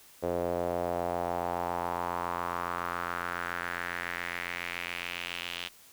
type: tone with band-pass filter sweep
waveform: sawtooth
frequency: 87.2 Hz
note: F2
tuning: 2 cents flat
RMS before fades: -34 dBFS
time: 0.22-5.69 s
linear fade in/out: 20 ms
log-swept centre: 520 to 3100 Hz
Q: 2.9
effects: white hiss -56 dBFS RMS until 5.92 s

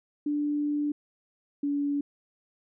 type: tone pair in turn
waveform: sine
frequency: 293.7 / 286.2 Hz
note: D4 / D4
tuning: 0 / -45 cents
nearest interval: unison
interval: 45 cents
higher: first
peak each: -25 dBFS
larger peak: neither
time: 0.26-0.92 / 1.63-2.01 s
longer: first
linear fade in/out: 5 ms
effects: none

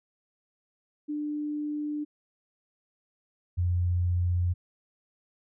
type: tone pair in turn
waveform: sine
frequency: 297.6 / 88.48 Hz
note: D4 / F2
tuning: +23 / +23 cents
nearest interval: octave + major sixth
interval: 2100 cents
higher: first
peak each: -29 / -23 dBFS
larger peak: second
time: 1.08-2.05 / 3.57-4.54 s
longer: neither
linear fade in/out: 20 ms
effects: none

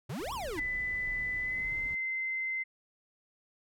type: exponential two-way sweep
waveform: square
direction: up then down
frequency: 108.3 to 1162 to 280.5 Hz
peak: -36 dBFS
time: 0.09-0.6 s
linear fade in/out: 10 ms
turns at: 0.33 s
type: noise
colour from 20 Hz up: brown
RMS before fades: -46 dBFS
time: 0.19-1.95 s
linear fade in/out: 5 ms
type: tone with pitch glide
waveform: sine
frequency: 2000 to 2069 Hz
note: B6 to C7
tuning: +21 to -20 cents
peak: -31 dBFS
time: 0.57-2.64 s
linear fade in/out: 20 ms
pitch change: +59 cents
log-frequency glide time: 1.41-1.76 s
effects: none

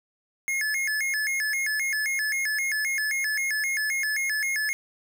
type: tone with vibrato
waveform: square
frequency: 1926 Hz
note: B6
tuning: 44 cents flat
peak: -25 dBFS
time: 0.48-4.73 s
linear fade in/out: 0 ms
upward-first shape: square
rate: 3.8 Hz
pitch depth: 190 cents each way
effects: none

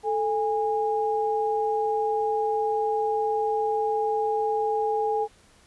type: tone pair together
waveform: sine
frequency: 438.4 / 820 Hz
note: A4 / G#5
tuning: -6 / -22 cents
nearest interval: major seventh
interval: 1084 cents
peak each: -25 dBFS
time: 0.03-5.28 s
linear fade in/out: 50 ms
effects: pink hiss -57 dBFS RMS until 5.66 s + resampled to 24000 Hz

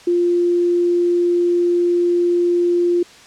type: tone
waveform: sine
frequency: 349.2 Hz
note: F4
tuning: in tune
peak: -13 dBFS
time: 0.07-3.03 s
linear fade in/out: 5 ms
effects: white hiss -43 dBFS RMS until 3.26 s + low-pass 6000 Hz 12 dB/octave

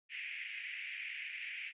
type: band-pass noise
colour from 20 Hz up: white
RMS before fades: -44 dBFS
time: 0.09-1.73 s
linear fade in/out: 50 ms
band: 2000 to 2600 Hz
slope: 48 dB/octave
effects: resampled to 8000 Hz

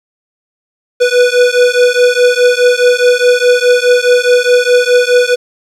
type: beating tone pair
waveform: square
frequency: 489.8 / 494.6 Hz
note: B4 / B4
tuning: -14 / +3 cents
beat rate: 4.8 Hz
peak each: -10 dBFS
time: 1-5.36 s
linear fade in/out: 20 ms
effects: low-pass 7000 Hz 12 dB/octave + 7-bit

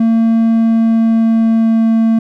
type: tone with pitch glide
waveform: triangle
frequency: 226.8 to 225 Hz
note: A#3 to A3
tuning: -47 to +39 cents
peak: -6 dBFS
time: 0-2.19 s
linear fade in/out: 5 ms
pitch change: -14 cents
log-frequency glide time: 0.48-1.93 s
effects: none

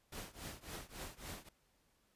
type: noise with tremolo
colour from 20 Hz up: pink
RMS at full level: -45 dBFS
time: 0.12-1.49 s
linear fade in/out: 5 ms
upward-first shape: triangle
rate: 3.6 Hz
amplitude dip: 95%
effects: pink hiss -75 dBFS RMS until 2.15 s + resampled to 32000 Hz

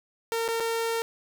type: tone with dropouts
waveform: sawtooth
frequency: 457.3 Hz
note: A#4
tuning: 33 cents flat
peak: -22 dBFS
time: 0.32-1.02 s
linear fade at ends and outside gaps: 0 ms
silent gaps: 0.48-0.487 / 0.6-0.605 s
effects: none

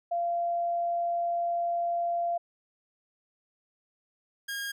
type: tone pair in turn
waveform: sine / sawtooth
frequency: 689 / 1625.5 Hz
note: F5 / G#6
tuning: -24 / -38 cents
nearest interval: octave + minor third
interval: 1486 cents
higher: second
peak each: -26 / -29 dBFS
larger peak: first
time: 0.11-2.38 / 4.48-4.72 s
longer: first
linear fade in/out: 10 ms
effects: none

